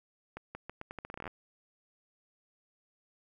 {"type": "accelerating click train", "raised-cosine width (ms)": 0.5, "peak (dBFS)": -26, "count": 16, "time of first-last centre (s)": [0.37, 1.277], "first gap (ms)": 180, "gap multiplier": 0.81, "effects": ["11-bit"]}